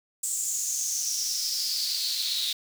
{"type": "noise with high-pass filter sweep", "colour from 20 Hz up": "pink", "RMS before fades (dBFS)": -29, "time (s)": [0.23, 2.53], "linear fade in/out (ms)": 5, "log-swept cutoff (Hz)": [7700, 3700], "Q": 6.7, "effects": []}